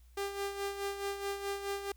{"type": "tone with tremolo", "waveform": "sawtooth", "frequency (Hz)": 398.6, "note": "G4", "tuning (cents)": 29, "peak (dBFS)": -29, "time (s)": [0.17, 1.92], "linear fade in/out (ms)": 5, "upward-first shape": "sine", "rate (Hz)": 4.7, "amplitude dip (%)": 60, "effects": ["added 60 Hz sine -56 dBFS peak until 1.96 s", "white hiss -71 dBFS RMS until 1.96 s"]}